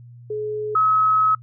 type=tone pair in turn; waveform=sine; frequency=425 / 1282 Hz; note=G#4 / E6; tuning=+40 / -49 cents; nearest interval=octave + perfect fifth; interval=1911 cents; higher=second; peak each=-23 / -14 dBFS; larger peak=second; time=0.3-0.75 / 0.75-1.35 s; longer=second; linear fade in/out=5 ms; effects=noise-tail reverb RT60 0.1 s tail -25 dB re dry + added 120 Hz sine -40 dBFS peak until 1.42 s